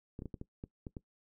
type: clicks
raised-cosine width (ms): 3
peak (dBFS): -29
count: 8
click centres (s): 0.191 / 0.221 / 0.257 / 0.342 / 0.414 / 0.639 / 0.868 / 0.968
effects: noise-tail reverb RT60 0.1 s tail -19 dB re dry